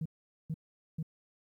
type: tone bursts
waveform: sine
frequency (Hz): 159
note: D#3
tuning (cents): +38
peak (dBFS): -31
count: 3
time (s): 0.01-1.028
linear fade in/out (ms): 5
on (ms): 46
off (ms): 440
effects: tanh soft clip ceiling -29 dBFS + 12-bit